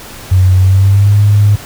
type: tone with pitch glide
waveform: sine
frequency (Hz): 92.8 to 102.97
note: F#2 to G#2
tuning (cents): +6 to -14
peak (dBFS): -4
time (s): 0.31-1.56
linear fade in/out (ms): 10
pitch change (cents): +180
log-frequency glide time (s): 0.56-1.17
effects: pink hiss -30 dBFS RMS until 1.65 s